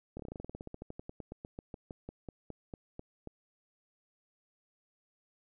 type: slowing click train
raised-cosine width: 2 ms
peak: -29 dBFS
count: 30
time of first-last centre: 0.17-3.273 s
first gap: 25 ms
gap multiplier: 1.09
effects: none